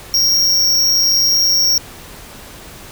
square tone with amplitude modulation, 5588 Hz, F8, in tune, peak -8 dBFS, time 0.14-1.78 s, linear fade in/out 2 ms, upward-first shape sine, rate 189 Hz, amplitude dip 70%, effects pink hiss -36 dBFS RMS until 2.91 s

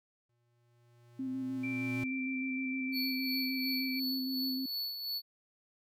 square tone with exponential growth, 119.3 Hz, A#2, 41 cents sharp, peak -37 dBFS, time 0.29-2.04 s, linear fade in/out 5 ms, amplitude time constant 380 ms
sine tone with vibrato, 261.6 Hz, C4, in tune, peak -34 dBFS, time 1.19-4.66 s, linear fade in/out 5 ms, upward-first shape square, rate 6.5 Hz, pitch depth 18 cents each way
sine tone with pitch glide, 2349 to 2326 Hz, D7 to D7, 0 to -17 cents, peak -38 dBFS, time 1.63-4 s, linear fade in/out 10 ms, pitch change -17 cents, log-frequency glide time 2.21-3.68 s
square tone with tremolo, 4435 Hz, C#8, in tune, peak -34 dBFS, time 2.92-5.22 s, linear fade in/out 50 ms, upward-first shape sine, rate 2.8 Hz, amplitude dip 50%
effects none

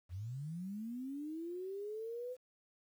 sine linear sweep, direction up, 81.5 to 511 Hz, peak -40 dBFS, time 0.09-2.37 s, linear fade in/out 50 ms, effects 11-bit

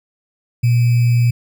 sine tone with sample-and-hold, 119.9 Hz, A#2, 49 cents sharp, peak -10 dBFS, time 0.63-1.31 s, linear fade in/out 10 ms, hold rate 2450 Hz, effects none

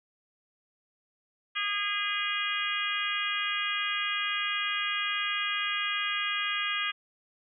harmonic tone, 409.3 Hz, G#4, 25 cents flat, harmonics 3 / 4 / 5 / 6 / 7 / 8, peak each -35 / -35 / -35 / -35 / -35 / -35 dBFS, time 1.55-6.92 s, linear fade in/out 20 ms, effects none

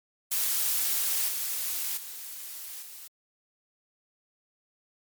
blue noise with level steps, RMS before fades -27 / -31 / -40 / -44 dBFS, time 0.31-3.08 s, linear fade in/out 10 ms, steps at 1.28 / 1.97 / 2.82 s, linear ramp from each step 5 ms, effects MP3 96 kbps

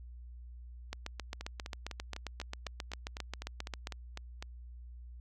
two click trains, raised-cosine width 0.2 ms, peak -21 / -24 dBFS, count 23 / 13, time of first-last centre 0.93-3.871 / 1.41-4.425 s, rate 7.48 / 3.98 Hz, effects added 60 Hz sine -46 dBFS peak until 5.2 s

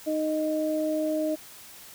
sine tone pair together, 310 / 620 Hz, D#4 / D#5, -6 / -6 cents, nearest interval octave, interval 1200 cents, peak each -27 dBFS, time 0.06-1.36 s, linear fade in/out 20 ms, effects white hiss -47 dBFS RMS until 1.94 s

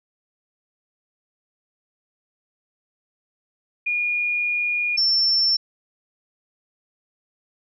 sine tone pair in turn, 2435 / 5390 Hz, D#7 / E8, -38 / +38 cents, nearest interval octave + major second, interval 1376 cents, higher second, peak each -20 / -16 dBFS, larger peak second, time 3.86-4.97 / 4.97-5.57 s, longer first, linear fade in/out 10 ms, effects none

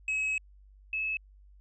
triangle / sine tone pair in turn, 2563 / 2594 Hz, E7 / E7, -49 / -28 cents, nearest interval unison, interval 21 cents, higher second, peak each -26 / -29 dBFS, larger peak first, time 0.08-0.38 / 0.93-1.17 s, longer first, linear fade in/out 2 ms, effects added 49 Hz sine -53 dBFS peak until 1.6 s + resampled to 22050 Hz

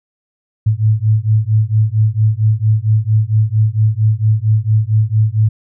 sine beating tone pair, 106.5 / 110.9 Hz, G#2 / A2, +44 / +14 cents, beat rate 4.4 Hz, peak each -13 dBFS, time 0.66-5.49 s, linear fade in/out 10 ms, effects none

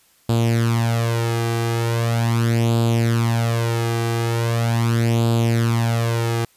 sawtooth tone with flanger, 115.9 Hz, A#2, 10 cents flat, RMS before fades -19 dBFS, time 0.29-6.45 s, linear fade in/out 5 ms, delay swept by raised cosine 0.25 to 2.55 ms, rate 0.4 Hz, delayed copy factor +0.7, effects white hiss -57 dBFS RMS until 6.56 s + resampled to 32000 Hz

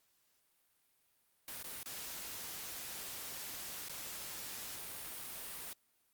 white noise with dropouts, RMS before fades -45 dBFS, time 1.48-5.73 s, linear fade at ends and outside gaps 1 ms, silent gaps 1.628-1.642 / 1.831-1.859 / 3.885-3.895 s, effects white hiss -75 dBFS RMS until 6.13 s + Opus 48 kbps

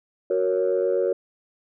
sine chord, F# major, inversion none, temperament equal, 370 / 466.2 / 554.4 Hz, F#4 / A#4 / C#5, 0 / 0 / 0 cents, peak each -23 dBFS, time 0.3-1.13 s, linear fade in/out 5 ms, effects tanh soft clip ceiling -13 dBFS

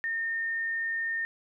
sine tone, 1824 Hz, A#6, 38 cents flat, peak -28 dBFS, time 0.04-1.25 s, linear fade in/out 0 ms, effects none

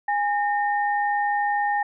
sine tone pair together, 822 / 1826.8 Hz, G#5 / A#6, -18 / -36 cents, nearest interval octave + major second, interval 1382 cents, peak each -21 / -27 dBFS, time 0.08-1.83 s, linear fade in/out 5 ms, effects none

